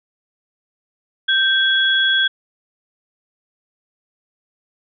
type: tone pair together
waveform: sine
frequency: 1568 / 3347 Hz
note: G6 / G#7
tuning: 0 / +13 cents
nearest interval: octave + minor second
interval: 1313 cents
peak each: -16 dBFS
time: 1.28-2.28 s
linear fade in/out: 10 ms
effects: none